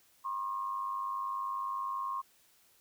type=tone with amplitude modulation; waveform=sine; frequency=1075 Hz; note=C6; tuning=47 cents sharp; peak=-30 dBFS; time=0.24-2.22 s; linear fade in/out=20 ms; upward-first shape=sine; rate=100 Hz; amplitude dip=70%; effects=white hiss -66 dBFS RMS until 2.8 s